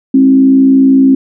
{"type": "tone with frequency modulation", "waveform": "sine", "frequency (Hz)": 267.4, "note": "C4", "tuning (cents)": 38, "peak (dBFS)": -3, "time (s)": [0.14, 1.15], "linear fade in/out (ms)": 5, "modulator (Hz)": 60.7, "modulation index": 0.43, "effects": []}